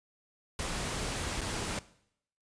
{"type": "noise with dropouts", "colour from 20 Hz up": "pink", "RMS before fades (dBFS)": -35, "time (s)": [0.59, 1.79], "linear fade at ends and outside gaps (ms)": 1, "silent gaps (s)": [1.409, 1.415], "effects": ["noise-tail reverb RT60 0.7 s tail -18 dB re dry", "resampled to 22050 Hz"]}